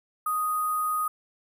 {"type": "tone with sample-and-hold", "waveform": "sine", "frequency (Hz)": 1244.5, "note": "D#6", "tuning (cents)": 0, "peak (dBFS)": -24, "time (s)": [0.26, 1.08], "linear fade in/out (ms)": 5, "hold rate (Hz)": 11025, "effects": []}